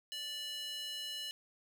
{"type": "tone with high-pass filter", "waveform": "square", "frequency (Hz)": 587.3, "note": "D5", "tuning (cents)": 0, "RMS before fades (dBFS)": -42, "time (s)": [0.12, 1.31], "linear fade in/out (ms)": 0, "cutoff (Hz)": 3200, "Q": 4.2, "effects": []}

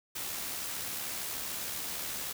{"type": "noise with amplitude modulation", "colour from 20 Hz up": "white", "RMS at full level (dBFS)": -36, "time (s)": [0.15, 2.33], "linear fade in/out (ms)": 10, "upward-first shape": "sine", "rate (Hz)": 73.3, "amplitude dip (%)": 30, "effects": []}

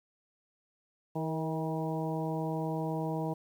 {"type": "harmonic tone with a mistuned harmonic", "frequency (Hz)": 160, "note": "D#3", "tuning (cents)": 49, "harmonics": [1, 2, 3, 4, 5, 6], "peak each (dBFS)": [-34, -37, -39, -40, -41, -42], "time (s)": [1.15, 3.34], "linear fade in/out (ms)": 10, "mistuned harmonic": 3, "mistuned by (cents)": -29, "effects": ["10-bit"]}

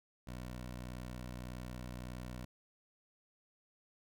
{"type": "tone", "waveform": "15% pulse", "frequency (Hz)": 61.7, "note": "B1", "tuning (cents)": -1, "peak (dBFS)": -37, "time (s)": [0.27, 2.45], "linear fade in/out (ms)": 5, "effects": []}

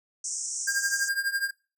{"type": "band-pass noise", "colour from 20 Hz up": "pink", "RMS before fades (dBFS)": -33, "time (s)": [0.24, 1.09], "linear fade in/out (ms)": 5, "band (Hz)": [5600, 8700], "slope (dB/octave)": 96}
{"type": "tone with tremolo", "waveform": "square", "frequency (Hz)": 1608, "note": "G6", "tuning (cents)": 44, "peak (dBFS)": -23, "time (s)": [0.67, 1.51], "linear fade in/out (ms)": 10, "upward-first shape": "triangle", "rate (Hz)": 12, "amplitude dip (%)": 90}
{"effects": ["noise-tail reverb RT60 0.4 s tail -26 dB re dry"]}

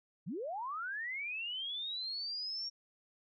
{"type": "linear sweep", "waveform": "sine", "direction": "up", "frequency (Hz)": [129.8, 5588], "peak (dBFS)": -37, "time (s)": [0.26, 2.7], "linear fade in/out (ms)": 20, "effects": []}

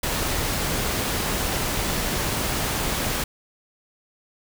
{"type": "noise", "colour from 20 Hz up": "pink", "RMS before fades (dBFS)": -25, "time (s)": [0.03, 3.24], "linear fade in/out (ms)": 5, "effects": []}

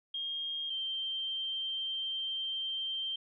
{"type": "tone pair in turn", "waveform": "sine", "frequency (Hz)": [3229, 3144], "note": ["G#7", "G7"], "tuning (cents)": [-49, 4], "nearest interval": "unison", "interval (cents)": 47, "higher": "first", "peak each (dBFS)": [-34, -33], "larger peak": "second", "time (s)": [[0.14, 0.7], [0.7, 3.16]], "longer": "second", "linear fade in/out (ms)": 5, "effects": []}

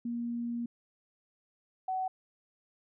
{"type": "tone pair in turn", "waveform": "sine", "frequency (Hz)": [236.6, 751.2], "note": ["A#3", "F#5"], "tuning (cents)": [26, 26], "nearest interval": "octave + minor sixth", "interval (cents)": 2000, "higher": "second", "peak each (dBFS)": [-32, -30], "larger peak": "second", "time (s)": [[0.05, 0.66], [1.88, 2.08]], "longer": "first", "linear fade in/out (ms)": 5, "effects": []}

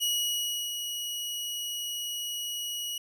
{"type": "tone with ADSR envelope", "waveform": "sawtooth", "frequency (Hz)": 2911, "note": "F#7", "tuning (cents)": -29, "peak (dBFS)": -22, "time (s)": [0, 2.98], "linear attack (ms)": 30, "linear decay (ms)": 680, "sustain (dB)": -7, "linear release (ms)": 4, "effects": []}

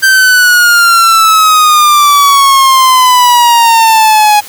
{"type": "exponential sweep", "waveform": "45% pulse", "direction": "down", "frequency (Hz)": [1568, 830.6], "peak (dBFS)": -3, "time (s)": [0.02, 4.41], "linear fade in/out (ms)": 20, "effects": ["white hiss -29 dBFS RMS until 4.48 s"]}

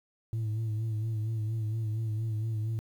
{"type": "tone with vibrato", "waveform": "sine", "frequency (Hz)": 110, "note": "A2", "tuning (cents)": 0, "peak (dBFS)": -26, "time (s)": [0.33, 2.79], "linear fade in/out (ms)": 0, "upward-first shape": "sine", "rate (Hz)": 4.3, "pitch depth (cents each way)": 49, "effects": ["tanh soft clip ceiling -28 dBFS", "10-bit"]}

